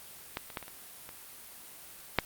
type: clicks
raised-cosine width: 0.3 ms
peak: -17 / -28 / -17 / -27 / -29 / -28 / -6 dBFS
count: 7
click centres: 0.371 / 0.502 / 0.572 / 0.627 / 0.681 / 1.091 / 2.187 s
effects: white hiss -49 dBFS RMS until 2.25 s + Opus 32 kbps